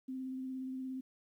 sine tone with vibrato, 260.5 Hz, C4, 7 cents flat, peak -38 dBFS, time 0.08-1.01 s, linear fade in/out 10 ms, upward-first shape sine, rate 17 Hz, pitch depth 16 cents each way, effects 12-bit

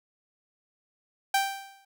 sawtooth tone with exponential decay, 784 Hz, G5, in tune, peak -16 dBFS, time 1.34-1.85 s, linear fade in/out 5 ms, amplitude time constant 110 ms, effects none

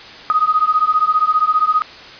sine beating tone pair, 1244 / 1259 Hz, D#6 / D#6, -1 / +20 cents, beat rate 15 Hz, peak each -15 dBFS, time 0.3-1.82 s, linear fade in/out 0 ms, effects white hiss -36 dBFS RMS until 2.19 s + resampled to 11025 Hz

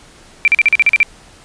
sine tone bursts, 2349 Hz, D7, in tune, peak -6 dBFS, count 9, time 0.45-1.03 s, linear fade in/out 0 ms, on 28 ms, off 41 ms, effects pink hiss -43 dBFS RMS until 1.44 s + resampled to 22050 Hz

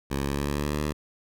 10% pulse tone with pitch glide, 69.3 to 74.7 Hz, C#2 to D2, 0 to +30 cents, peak -18 dBFS, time 0.1-0.93 s, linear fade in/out 20 ms, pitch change +130 cents, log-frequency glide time 0.21-0.81 s, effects none

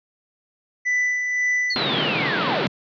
triangle tone with tremolo, 1988 Hz, B6, 11 cents sharp, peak -16 dBFS, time 0.85-1.75 s, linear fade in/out 20 ms, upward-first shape sine, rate 1.9 Hz, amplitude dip 40%
sine linear sweep, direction down, 4494 to 130 Hz, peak -24 dBFS, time 1.7-2.68 s, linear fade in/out 5 ms
pink band-pass noise, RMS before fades -24 dBFS, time 1.76-2.67 s, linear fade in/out 0 ms, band 130 to 4200 Hz, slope 48 dB/octave
effects resampled to 16000 Hz

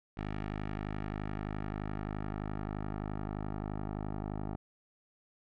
10% pulse tone with low-pass filter sweep, 51.6 Hz, G#1, 10 cents flat, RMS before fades -38 dBFS, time 0.17-4.56 s, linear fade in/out 5 ms, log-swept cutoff 2400 to 920 Hz, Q 1.1, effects none

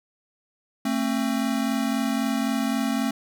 square tone pair together, 223.6 / 267.4 Hz, A3 / C4, +28 / +38 cents, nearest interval minor third, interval 310 cents, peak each -26 dBFS, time 0.85-3.11 s, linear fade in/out 5 ms, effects none

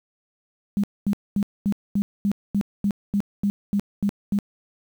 sine tone bursts, 202 Hz, G#3, 48 cents flat, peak -18 dBFS, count 13, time 0.77-4.388 s, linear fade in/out 0 ms, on 66 ms, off 230 ms, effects 8-bit

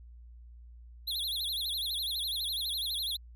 square tone with vibrato, 3729 Hz, A#7, in tune, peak -32 dBFS, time 1.07-3.17 s, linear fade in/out 10 ms, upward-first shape sine, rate 12 Hz, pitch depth 220 cents each way, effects added 59 Hz sine -48 dBFS peak until 3.35 s

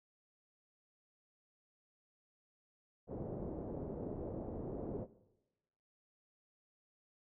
white low-pass noise, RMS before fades -43 dBFS, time 3.07-5.07 s, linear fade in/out 50 ms, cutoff 540 Hz, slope 24 dB/octave, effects noise-tail reverb RT60 1.0 s tail -18 dB re dry

